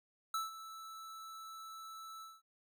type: tone with ADSR envelope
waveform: square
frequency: 1316 Hz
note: E6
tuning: 3 cents flat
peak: -34 dBFS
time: 0.34-2.42 s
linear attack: 3 ms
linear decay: 160 ms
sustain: -14 dB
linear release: 210 ms
effects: none